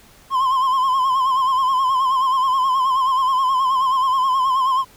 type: tone with vibrato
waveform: triangle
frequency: 1046.5 Hz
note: C6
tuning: in tune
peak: -13 dBFS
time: 0.3-4.85 s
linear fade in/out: 50 ms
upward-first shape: sine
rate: 9.4 Hz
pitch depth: 69 cents each way
effects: pink hiss -49 dBFS RMS until 4.96 s